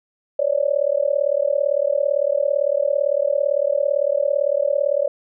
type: tone with amplitude modulation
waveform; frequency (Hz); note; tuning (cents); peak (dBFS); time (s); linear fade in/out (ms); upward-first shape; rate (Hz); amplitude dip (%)
sine; 570; C#5; +48; -12; 0.39-5.08; 5; sine; 37.8; 100
effects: none